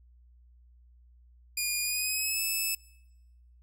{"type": "tone with pitch glide", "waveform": "10% pulse", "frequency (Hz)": [2435, 2610], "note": ["D#7", "E7"], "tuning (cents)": [-38, -18], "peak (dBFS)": -20, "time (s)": [1.57, 2.75], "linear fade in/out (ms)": 5, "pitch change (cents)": 120, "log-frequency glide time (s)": [1.82, 2.4], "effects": ["noise-tail reverb RT60 1.0 s tail -24 dB re dry", "added 60 Hz sine -55 dBFS peak until 3.62 s"]}